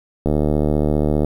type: click train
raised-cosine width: 2 ms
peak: -5 dBFS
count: 75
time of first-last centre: 0.26-1.247 s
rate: 75 Hz
effects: 7-bit